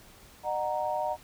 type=chord; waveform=sine; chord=D# minor; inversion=none; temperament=equal with one note detuned; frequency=608 / 740 / 932.3 Hz; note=D#5 / F#5 / A#5; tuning=-40 / 0 / 0 cents; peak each=-32 dBFS; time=0.43-1.17 s; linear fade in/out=50 ms; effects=pink hiss -54 dBFS RMS until 1.23 s